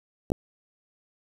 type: clicks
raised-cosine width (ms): 2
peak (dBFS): -21 / -8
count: 2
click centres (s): 0.302 / 0.319
effects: 7-bit